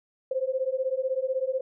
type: beating tone pair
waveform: sine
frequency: 515 / 531 Hz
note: C5 / C5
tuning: -28 / +25 cents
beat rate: 16 Hz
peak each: -28 dBFS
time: 0.31-1.61 s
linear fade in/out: 5 ms
effects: none